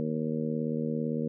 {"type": "harmonic tone", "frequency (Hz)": 77.78, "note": "D#2", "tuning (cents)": 0, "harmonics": [2, 3, 4, 5, 6, 7], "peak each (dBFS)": [-34, -31, -39, -41, -35, -41], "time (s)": [0, 1.28], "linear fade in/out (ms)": 0, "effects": []}